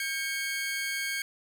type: tone pair together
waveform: sawtooth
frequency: 1601.2 / 2217 Hz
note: G6 / C#7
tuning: +36 / 0 cents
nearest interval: tritone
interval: 564 cents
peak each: -30 / -29 dBFS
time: 0-1.22 s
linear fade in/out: 2 ms
effects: none